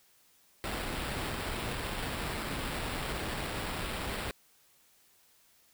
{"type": "noise with sample-and-hold", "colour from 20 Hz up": "pink", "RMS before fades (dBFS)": -36, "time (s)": [0.64, 4.31], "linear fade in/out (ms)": 0, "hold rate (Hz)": 6300, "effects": ["white hiss -65 dBFS RMS until 5.73 s"]}